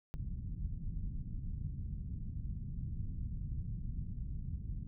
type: low-pass noise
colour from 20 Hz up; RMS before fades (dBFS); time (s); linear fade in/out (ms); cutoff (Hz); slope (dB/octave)
pink; -40; 0.14-4.87; 0; 170; 24
effects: none